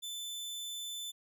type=tone; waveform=sawtooth; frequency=3520 Hz; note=A7; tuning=in tune; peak=-36 dBFS; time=0.02-1.12 s; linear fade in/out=20 ms; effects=none